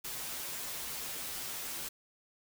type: noise with comb filter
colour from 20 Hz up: white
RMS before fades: -40 dBFS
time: 0.04-1.89 s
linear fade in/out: 10 ms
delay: 9.8 ms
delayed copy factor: -0.65
effects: none